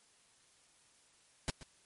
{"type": "noise with echo", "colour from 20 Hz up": "pink", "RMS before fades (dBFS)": -34, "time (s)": [1.48, 1.5], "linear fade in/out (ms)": 0, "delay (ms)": 130, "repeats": 1, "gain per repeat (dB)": -15, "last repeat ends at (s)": 1.63, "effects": ["white hiss -67 dBFS RMS until 1.85 s", "MP3 48 kbps"]}